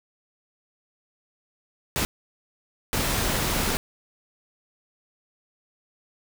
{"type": "noise bursts at uneven times", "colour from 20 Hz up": "pink", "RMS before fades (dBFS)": -25, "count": 2, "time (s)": [[1.96, 2.05], [2.93, 3.77]], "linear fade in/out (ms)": 0, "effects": []}